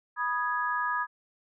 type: tone cluster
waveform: sine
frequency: 982 / 1240 / 1665 Hz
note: B5 / D#6 / G#6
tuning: -10 / -6 / +4 cents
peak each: -31 dBFS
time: 0.16-1.07 s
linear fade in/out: 50 ms
effects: none